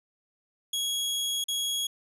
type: tone with dropouts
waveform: sawtooth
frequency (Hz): 3322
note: G#7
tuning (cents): 0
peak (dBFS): -24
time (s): 0.73-1.87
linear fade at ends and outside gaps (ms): 5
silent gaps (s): 1.441-1.483
effects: resampled to 32000 Hz